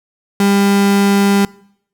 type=tone; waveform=35% pulse; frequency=199.6 Hz; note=G3; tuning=32 cents sharp; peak=-8 dBFS; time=0.4-1.45 s; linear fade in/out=2 ms; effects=noise-tail reverb RT60 0.7 s tail -23 dB re dry